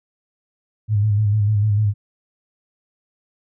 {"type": "tone with vibrato", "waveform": "sine", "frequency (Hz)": 104.9, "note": "G#2", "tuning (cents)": 18, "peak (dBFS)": -14, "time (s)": [0.88, 1.94], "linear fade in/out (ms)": 50, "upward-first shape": "square", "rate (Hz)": 6.7, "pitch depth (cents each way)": 45, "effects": []}